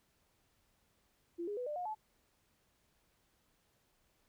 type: tone with pitch steps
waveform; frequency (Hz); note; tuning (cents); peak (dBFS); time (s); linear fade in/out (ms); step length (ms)
sine; 342.4 / 411.9 / 495.5 / 596.2 / 717.2 / 862.8; F4 / G#4 / B4 / D5 / F5 / A5; -34 / -14 / +6 / +26 / +46 / -34; -37; 1.38-1.95; 20; 95
effects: pink hiss -75 dBFS RMS until 4.28 s